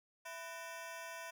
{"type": "ring-modulated tone", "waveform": "20% pulse", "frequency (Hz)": 830, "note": "G#5", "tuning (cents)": -1, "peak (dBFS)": -37, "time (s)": [0.25, 1.31], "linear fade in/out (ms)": 10, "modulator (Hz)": 167, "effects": []}